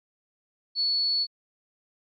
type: tone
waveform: sine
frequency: 4417 Hz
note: C#8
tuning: 7 cents flat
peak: -21 dBFS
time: 0.75-1.27 s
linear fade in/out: 50 ms
effects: tanh soft clip ceiling -18 dBFS + MP3 32 kbps